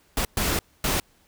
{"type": "noise bursts at uneven times", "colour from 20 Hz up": "pink", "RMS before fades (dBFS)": -24, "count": 3, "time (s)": [[0.17, 0.25], [0.37, 0.59], [0.84, 1]], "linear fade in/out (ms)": 2, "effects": ["pink hiss -61 dBFS RMS until 1.27 s"]}